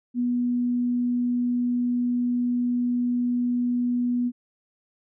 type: tone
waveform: sine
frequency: 244.1 Hz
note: B3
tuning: 20 cents flat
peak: -21 dBFS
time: 0.14-4.32 s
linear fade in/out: 50 ms
effects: none